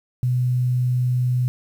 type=tone; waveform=sine; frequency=125 Hz; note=B2; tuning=21 cents sharp; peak=-17 dBFS; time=0.23-1.48 s; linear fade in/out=0 ms; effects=8-bit